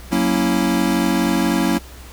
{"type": "chord", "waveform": "square", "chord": "F# dominant seventh", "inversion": "none", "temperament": "equal", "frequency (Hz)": [185, 233.1, 277.2, 329.6], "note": ["F#3", "A#3", "C#4", "E4"], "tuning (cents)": [0, 0, 0, 0], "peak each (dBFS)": -22, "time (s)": [0.11, 1.79], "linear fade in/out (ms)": 20, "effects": ["added 63 Hz sine -37 dBFS peak until 2.12 s", "pink hiss -42 dBFS RMS until 2.12 s"]}